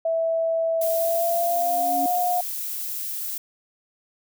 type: tone with pitch glide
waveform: sine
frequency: 656 to 715.4 Hz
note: E5 to F5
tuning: -9 to +41 cents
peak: -20 dBFS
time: 0.05-2.41 s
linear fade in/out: 5 ms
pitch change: +150 cents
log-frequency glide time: 0.9-1.97 s
type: noise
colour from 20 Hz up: violet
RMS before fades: -30 dBFS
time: 0.81-3.38 s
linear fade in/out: 5 ms
type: tone with exponential growth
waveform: sine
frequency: 278.3 Hz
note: C#4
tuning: 7 cents sharp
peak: -25 dBFS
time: 1.27-2.06 s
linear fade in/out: 1 ms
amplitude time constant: 170 ms
effects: none